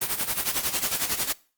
white noise with tremolo, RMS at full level -24 dBFS, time 0.01-1.33 s, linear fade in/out 10 ms, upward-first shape sine, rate 11 Hz, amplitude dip 75%, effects noise-tail reverb RT60 0.4 s tail -22 dB re dry + Opus 32 kbps

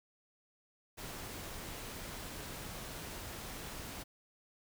pink noise, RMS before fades -45 dBFS, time 0.97-4.04 s, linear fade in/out 20 ms, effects none

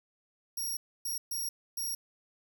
5% pulse tone bursts at uneven times, 5610 Hz, F8, 7 cents sharp, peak -27 dBFS, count 4, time 0.57-0.77 / 1.05-1.18 / 1.31-1.49 / 1.77-1.95 s, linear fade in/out 5 ms, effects none

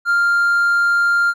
triangle tone, 1396.9 Hz, F6, in tune, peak -10 dBFS, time 0.05-1.34 s, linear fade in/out 50 ms, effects tanh soft clip ceiling -6 dBFS

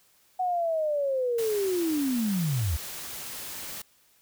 sine linear sweep, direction down, 745 to 69.3 Hz, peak -24 dBFS, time 0.39-2.77 s, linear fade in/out 10 ms
white noise, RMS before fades -38 dBFS, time 1.38-3.82 s, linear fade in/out 5 ms
effects white hiss -63 dBFS RMS until 4.21 s

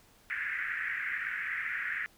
pink band-pass noise, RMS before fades -35 dBFS, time 0.3-2.06 s, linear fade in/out 0 ms, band 1600 to 2100 Hz, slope 48 dB/octave, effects pink hiss -62 dBFS RMS until 2.17 s

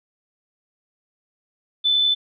sine tone with amplitude modulation, 3511 Hz, A7, 4 cents flat, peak -14 dBFS, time 1.84-2.15 s, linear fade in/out 20 ms, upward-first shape sine, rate 72 Hz, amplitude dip 30%, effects none

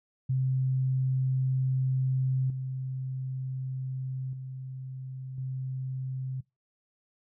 sine tone with level steps, 130.81 Hz, C3, in tune, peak -24 / -31 / -36 / -31 dBFS, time 0.29-6.41 s, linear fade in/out 10 ms, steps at 2.5 / 4.33 / 5.38 s, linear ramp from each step 2 ms, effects noise-tail reverb RT60 0.2 s tail -22 dB re dry

